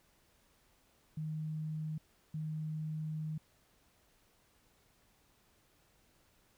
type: tone bursts at uneven times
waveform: sine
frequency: 155.56 Hz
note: D#3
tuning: in tune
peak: -36 dBFS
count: 2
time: 1.17-1.98 / 2.34-3.38 s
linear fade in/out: 5 ms
effects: pink hiss -70 dBFS RMS until 6.57 s